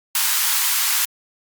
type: high-pass noise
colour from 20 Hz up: white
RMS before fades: -19 dBFS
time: 0.15-1.05 s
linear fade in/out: 2 ms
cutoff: 860 Hz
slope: 48 dB/octave
effects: Opus 48 kbps